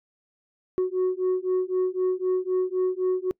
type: beating tone pair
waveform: sine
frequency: 367.4 / 371.3 Hz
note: F#4 / F#4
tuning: -12 / +6 cents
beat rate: 3.9 Hz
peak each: -23 dBFS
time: 0.78-3.31 s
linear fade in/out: 0 ms
effects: noise-tail reverb RT60 0.1 s tail -26 dB re dry + tanh soft clip ceiling -19 dBFS